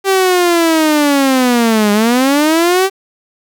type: linear two-way sweep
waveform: sawtooth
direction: down then up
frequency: 392 to 203.4 to 392 Hz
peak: -5 dBFS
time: 0.04-2.9 s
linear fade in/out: 50 ms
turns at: 1.92 s
effects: 7-bit